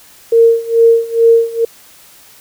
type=tone with tremolo; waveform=sine; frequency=460 Hz; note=A#4; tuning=23 cents flat; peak=-3 dBFS; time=0.32-1.65 s; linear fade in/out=5 ms; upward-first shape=sine; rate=2.3 Hz; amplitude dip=90%; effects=white hiss -42 dBFS RMS until 2.4 s